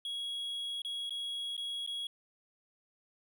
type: tone with dropouts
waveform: triangle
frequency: 3322 Hz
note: G#7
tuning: in tune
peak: -34 dBFS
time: 0.05-2.07 s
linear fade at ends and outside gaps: 2 ms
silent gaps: 0.819-0.848 / 1.095-1.106 / 1.567-1.577 / 1.864-1.874 s
effects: none